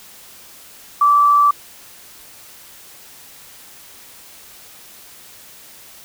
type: tone with amplitude modulation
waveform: sine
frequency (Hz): 1161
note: D6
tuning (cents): -20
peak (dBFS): -8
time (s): 1.01-1.51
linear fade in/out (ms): 5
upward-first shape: sine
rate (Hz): 114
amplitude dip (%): 25
effects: white hiss -42 dBFS RMS until 6.04 s